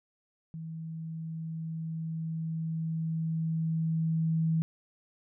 sine tone with level ramp, 161.7 Hz, E3, 33 cents flat, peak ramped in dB -37 to -24 dBFS, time 0.54-4.62 s, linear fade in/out 0 ms, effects none

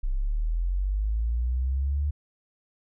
sine linear sweep, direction up, 30.87 to 74 Hz, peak -23 dBFS, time 0.03-2.11 s, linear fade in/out 10 ms, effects none

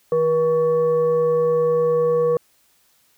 sine tone with frequency modulation, 481.5 Hz, B4, 44 cents flat, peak -15 dBFS, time 0.12-2.37 s, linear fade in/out 2 ms, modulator 641 Hz, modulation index 0.39, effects white hiss -60 dBFS RMS until 3.17 s

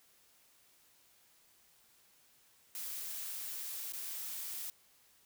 blue noise with dropouts, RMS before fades -42 dBFS, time 2.75-4.7 s, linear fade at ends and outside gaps 1 ms, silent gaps 3.922-3.934 s, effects white hiss -67 dBFS RMS until 5.25 s

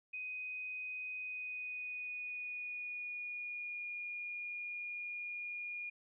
sine tone with pitch glide, 2502 to 2431 Hz, D#7 to D#7, +9 to -41 cents, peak -40 dBFS, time 0.13-5.9 s, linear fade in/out 10 ms, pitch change -50 cents, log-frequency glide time 1.15-3.86 s, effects none

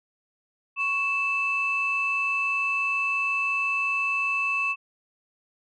sine tone pair together, 1108.7 / 2637 Hz, C#6 / E7, 0 / 0 cents, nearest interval octave + minor third, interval 1500 cents, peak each -29 / -23 dBFS, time 0.76-4.76 s, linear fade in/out 50 ms, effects tanh soft clip ceiling -16 dBFS

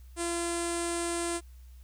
sawtooth tone with low-pass filter, 341.9 Hz, F4, 37 cents flat, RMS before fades -32 dBFS, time 0.16-1.41 s, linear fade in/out 50 ms, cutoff 8800 Hz, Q 6.8, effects added 62 Hz sine -47 dBFS peak until 1.83 s + white hiss -66 dBFS RMS until 1.83 s

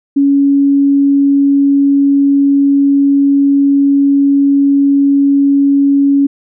sine tone, 279.6 Hz, C#4, 15 cents sharp, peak -6 dBFS, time 0.16-6.27 s, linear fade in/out 10 ms, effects none

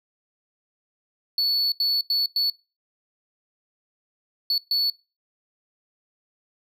triangle tone bursts at uneven times, 4435 Hz, C#8, in tune, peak -18 dBFS, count 6, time 1.38-1.72 / 1.8-2.01 / 2.1-2.26 / 2.36-2.5 / 4.5-4.58 / 4.71-4.9 s, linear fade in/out 2 ms, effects noise-tail reverb RT60 0.3 s tail -24 dB re dry

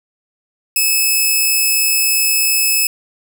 5% pulse tone, 2593 Hz, E7, 29 cents flat, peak -3 dBFS, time 0.76-2.87 s, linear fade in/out 2 ms, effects none

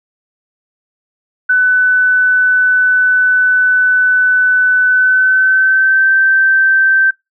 sine tone with pitch glide, 1500 to 1554.7 Hz, F#6 to G6, +23 to -15 cents, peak -7 dBFS, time 1.49-7.11 s, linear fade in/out 10 ms, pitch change +62 cents, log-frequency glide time 4.82-6.1 s, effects noise-tail reverb RT60 0.2 s tail -25 dB re dry

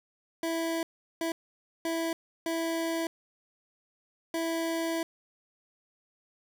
25% pulse tone bursts at uneven times, 329.6 Hz, E4, in tune, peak -25 dBFS, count 5, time 0.43-0.83 / 1.21-1.32 / 1.85-2.13 / 2.46-3.07 / 4.34-5.03 s, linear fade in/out 2 ms, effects none

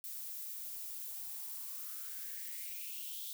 violet noise with high-pass filter sweep, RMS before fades -44 dBFS, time 0.04-3.33 s, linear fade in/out 0 ms, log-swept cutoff 310 to 3600 Hz, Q 5.6, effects none

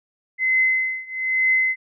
sine tone with tremolo, 2050 Hz, C7, 36 cents flat, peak -14 dBFS, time 0.38-1.76 s, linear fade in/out 50 ms, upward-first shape triangle, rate 1.1 Hz, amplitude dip 95%, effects none

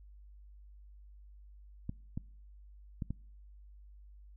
clicks, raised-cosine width 5 ms, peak -24 dBFS, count 4, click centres 1.894 / 2.175 / 3.022 / 3.106 s, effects noise-tail reverb RT60 0.6 s tail -25 dB re dry + added 50 Hz sine -52 dBFS peak until 4.36 s

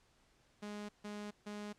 sawtooth tone bursts, 207.7 Hz, G#3, in tune, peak -39 dBFS, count 3, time 0.62-1.73 s, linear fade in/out 10 ms, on 270 ms, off 150 ms, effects pink hiss -71 dBFS RMS until 1.78 s + low-pass 8000 Hz 12 dB/octave

